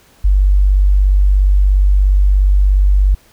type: tone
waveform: sine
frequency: 48.5 Hz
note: G1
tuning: 18 cents flat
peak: -7 dBFS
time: 0.24-3.15 s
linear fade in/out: 10 ms
effects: pink hiss -49 dBFS RMS until 3.32 s